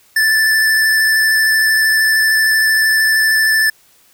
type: tone with vibrato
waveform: square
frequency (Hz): 1757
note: A6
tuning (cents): -3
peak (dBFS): -11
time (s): 0.16-3.7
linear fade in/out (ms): 5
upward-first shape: square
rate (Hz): 13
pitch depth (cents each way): 10
effects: white hiss -51 dBFS RMS until 4.13 s